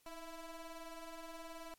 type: ring-modulated tone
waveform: 20% pulse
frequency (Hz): 329.6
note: E4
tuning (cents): 0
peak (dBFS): -39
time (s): 0.06-1.74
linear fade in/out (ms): 2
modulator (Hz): 339
effects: white hiss -72 dBFS RMS until 1.78 s + MP3 64 kbps